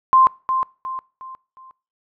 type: tone with echo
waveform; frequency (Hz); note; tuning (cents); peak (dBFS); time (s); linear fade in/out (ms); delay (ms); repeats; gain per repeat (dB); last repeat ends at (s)
sine; 1046.5; C6; 0; -9; 0.13-0.27; 0; 360; 4; -8; 1.71
effects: noise-tail reverb RT60 0.4 s tail -24 dB re dry